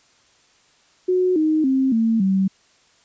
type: tone with pitch steps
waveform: sine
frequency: 366.4 / 311.7 / 265.1 / 225.5 / 191.86 Hz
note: F#4 / D#4 / C4 / A3 / G3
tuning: -17 / +3 / +23 / +43 / -37 cents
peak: -15 dBFS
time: 1.08-2.48 s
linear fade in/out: 10 ms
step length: 280 ms
effects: white hiss -57 dBFS RMS until 3.04 s + resampled to 16000 Hz